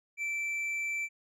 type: tone with tanh clipping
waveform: sine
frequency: 2332 Hz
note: D7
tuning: 13 cents flat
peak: -32 dBFS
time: 0.17-1.09 s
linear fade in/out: 50 ms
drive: 5 dB
effects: none